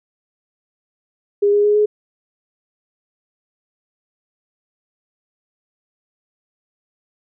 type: tone with pitch steps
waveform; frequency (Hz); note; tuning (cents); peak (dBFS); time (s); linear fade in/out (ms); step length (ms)
sine; 407.2 / 411.7 / 416.2 / 420.8; G#4 / G#4 / G#4 / G#4; -34 / -15 / +4 / +23; -11; 1.42-1.86; 10; 110
effects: none

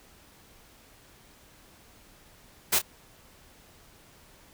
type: noise with echo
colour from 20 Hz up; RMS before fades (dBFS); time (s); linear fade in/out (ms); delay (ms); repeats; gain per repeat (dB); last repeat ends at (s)
white; -23; 2.72-2.79; 10; 29; 1; -11; 2.819
effects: pink hiss -56 dBFS RMS until 4.53 s

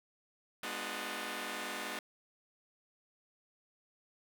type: chord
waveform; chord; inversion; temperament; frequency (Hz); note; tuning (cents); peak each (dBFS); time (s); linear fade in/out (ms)
5% pulse; G# diminished seventh; none; just; 207.7 / 249.2 / 299 / 358.8; G#3 / B3 / D4 / F4; 0 / +16 / +31 / +47; -33; 0.63-1.99; 2
effects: none

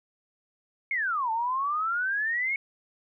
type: exponential two-way sweep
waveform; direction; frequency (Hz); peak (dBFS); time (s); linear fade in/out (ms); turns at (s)
sine; down then up; 2217 to 876 to 2217; -25; 0.91-2.56; 2; 1.31
effects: none

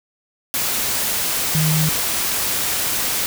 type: tone in noise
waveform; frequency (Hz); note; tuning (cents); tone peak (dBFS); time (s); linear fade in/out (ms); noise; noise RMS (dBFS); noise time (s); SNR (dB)
sine; 156.5; D#3; +10; -16; 1.55-1.89; 0; white; -21; 0.54-3.26; +2
effects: none

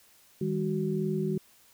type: tone cluster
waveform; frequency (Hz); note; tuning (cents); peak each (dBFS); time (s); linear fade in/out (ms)
sine; 158.8 / 201.5 / 373.3; D#3 / G3 / F#4; +36 / +48 / +15; -31; 0.41-1.38; 5
effects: white hiss -60 dBFS RMS until 1.73 s

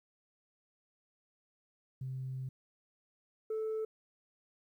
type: tone pair in turn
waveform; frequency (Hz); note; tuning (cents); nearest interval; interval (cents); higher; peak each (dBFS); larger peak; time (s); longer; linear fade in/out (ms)
sine; 130.81 / 438.1; C3 / A4; 0 / -7; octave + major sixth; 2093; second; -36 / -31; second; 2.01-2.49 / 3.5-3.85; first; 5
effects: tanh soft clip ceiling -32 dBFS + 12-bit

